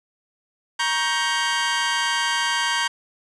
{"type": "chord", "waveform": "20% pulse", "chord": "G diminished", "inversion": "first", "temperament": "equal with one note detuned", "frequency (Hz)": [941.5, 1108.7, 1568], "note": ["Bb5", "Db6", "G6"], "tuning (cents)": [17, 0, 0], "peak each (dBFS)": [-19, -23, -19], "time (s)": [0.79, 2.88], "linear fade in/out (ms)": 10, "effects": ["resampled to 22050 Hz", "7-bit"]}